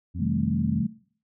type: harmonic tone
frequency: 88.2 Hz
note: F2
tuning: 18 cents sharp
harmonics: 1 / 2 / 3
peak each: -31 / -36 / -39 dBFS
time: 0.14-0.82 s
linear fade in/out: 20 ms
type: chord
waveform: sine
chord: A half-diminished seventh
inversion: first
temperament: equal with one note detuned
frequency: 130.81 / 158.65 / 196 / 220 Hz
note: C3 / Eb3 / G3 / A3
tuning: 0 / +34 / 0 / 0 cents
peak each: -32 / -29 / -29 / -27 dBFS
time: 0.19-0.87 s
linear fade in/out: 10 ms
effects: noise-tail reverb RT60 0.5 s tail -19 dB re dry

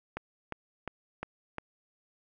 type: click train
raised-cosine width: 0.5 ms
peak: -20 dBFS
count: 5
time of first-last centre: 0.17-1.583 s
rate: 2.83 Hz
effects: none

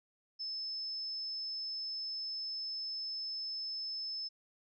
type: tone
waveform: sine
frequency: 5240 Hz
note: E8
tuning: 11 cents flat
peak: -37 dBFS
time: 0.39-4.29 s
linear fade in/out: 20 ms
effects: none

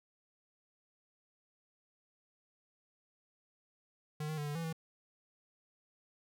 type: tone with pitch steps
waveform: square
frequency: 151.7 / 155.8 / 147.4 / 146.4 / 165.9 / 162 Hz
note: D#3 / D#3 / D3 / D3 / E3 / E3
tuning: -44 / +3 / +7 / -5 / +11 / -30 cents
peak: -37 dBFS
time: 4.2-4.728 s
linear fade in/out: 5 ms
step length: 88 ms
effects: none

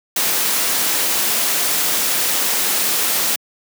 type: noise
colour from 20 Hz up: white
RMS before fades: -18 dBFS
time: 0.16-3.36 s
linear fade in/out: 5 ms
effects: high-pass 200 Hz 12 dB/octave

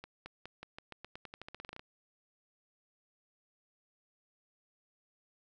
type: accelerating click train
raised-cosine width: 0.3 ms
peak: -29 dBFS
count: 19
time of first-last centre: 0.04-1.795 s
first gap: 220 ms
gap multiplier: 0.89
effects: none

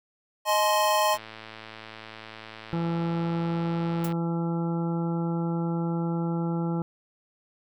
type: chord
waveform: square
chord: Ab major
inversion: second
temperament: equal with one note detuned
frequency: 622.3 / 849.5 / 1046.5 Hz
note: Eb5 / Ab5 / C6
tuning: 0 / +39 / 0 cents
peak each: -26 dBFS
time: 0.45-1.18 s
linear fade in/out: 50 ms
type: click train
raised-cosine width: 0.3 ms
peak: -25 dBFS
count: 329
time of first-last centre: 1.14-4.122 s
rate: 110 Hz
type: harmonic tone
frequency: 168.1 Hz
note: E3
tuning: 34 cents sharp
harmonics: 1 / 2 / 3 / 4 / 5 / 6 / 7 / 8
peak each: -26 / -32 / -38 / -47 / -38 / -50 / -50 / -43 dBFS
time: 2.73-6.82 s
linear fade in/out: 0 ms
type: noise with exponential decay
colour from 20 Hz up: blue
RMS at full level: -32 dBFS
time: 4.04-4.13 s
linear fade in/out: 5 ms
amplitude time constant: 19 ms
effects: none

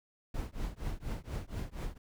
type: noise with tremolo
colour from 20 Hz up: brown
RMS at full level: -34 dBFS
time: 0.34-1.98 s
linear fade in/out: 5 ms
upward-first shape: triangle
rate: 4.2 Hz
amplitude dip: 100%
effects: none

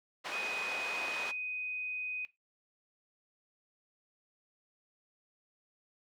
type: band-pass noise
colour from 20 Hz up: pink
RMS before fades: -41 dBFS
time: 0.24-1.32 s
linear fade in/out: 20 ms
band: 570 to 4000 Hz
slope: 12 dB/octave
type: tone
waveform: sine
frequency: 2500 Hz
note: D#7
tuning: 8 cents sharp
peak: -36 dBFS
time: 0.32-2.25 s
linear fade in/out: 0 ms
effects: noise-tail reverb RT60 0.2 s tail -17 dB re dry

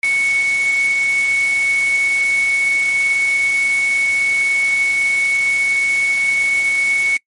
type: tone in noise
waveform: sine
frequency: 2217 Hz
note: C#7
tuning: in tune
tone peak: -13 dBFS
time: 0.03-7.17 s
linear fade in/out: 2 ms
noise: white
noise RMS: -29 dBFS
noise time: 0.03-7.17 s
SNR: +13 dB
effects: noise-tail reverb RT60 0.1 s tail -26 dB re dry + MP3 48 kbps

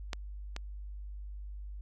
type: clicks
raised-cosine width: 0.2 ms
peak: -17 / -21 dBFS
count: 2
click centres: 0.132 / 0.564 s
effects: added 50 Hz sine -40 dBFS peak until 1.81 s + AAC 64 kbps

